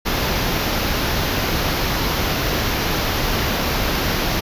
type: band-stop noise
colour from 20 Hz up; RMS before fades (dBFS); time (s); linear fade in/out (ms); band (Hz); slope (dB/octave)
pink; -20; 0.05-4.41; 20; 6100 to 12000; 48
effects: resampled to 32000 Hz